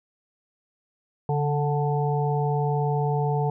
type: harmonic tone with a mistuned harmonic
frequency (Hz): 146.83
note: D3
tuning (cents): 0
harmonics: 1 / 3 / 5 / 6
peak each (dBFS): -23 / -28 / -30 / -31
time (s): 1.29-3.5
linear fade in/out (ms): 2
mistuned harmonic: 1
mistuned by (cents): -33
effects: none